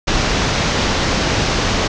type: low-pass noise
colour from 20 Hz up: pink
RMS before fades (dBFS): -17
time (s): 0.07-1.88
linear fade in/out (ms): 10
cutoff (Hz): 6500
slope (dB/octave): 48
effects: none